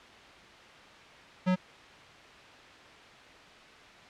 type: tone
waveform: square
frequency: 183.8 Hz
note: F#3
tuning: 11 cents flat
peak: -24 dBFS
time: 1.46-1.56 s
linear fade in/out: 20 ms
effects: white hiss -51 dBFS RMS until 4.09 s + low-pass 3000 Hz 12 dB/octave